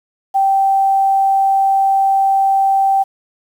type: tone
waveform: sine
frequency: 780 Hz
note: G5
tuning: 9 cents flat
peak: -10 dBFS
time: 0.34-3.04 s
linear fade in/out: 20 ms
effects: 7-bit